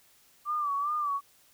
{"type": "tone with vibrato", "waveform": "sine", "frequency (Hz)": 1167, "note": "D6", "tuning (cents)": -11, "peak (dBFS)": -27, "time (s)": [0.45, 1.21], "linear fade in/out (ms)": 50, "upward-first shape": "sine", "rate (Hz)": 2.5, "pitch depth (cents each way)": 75, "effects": ["white hiss -62 dBFS RMS until 1.53 s"]}